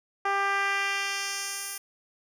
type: tone with band-pass filter sweep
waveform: 10% pulse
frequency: 396.4 Hz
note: G4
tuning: 19 cents sharp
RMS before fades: -29 dBFS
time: 0.25-1.78 s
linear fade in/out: 5 ms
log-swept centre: 910 to 12000 Hz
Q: 1
effects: none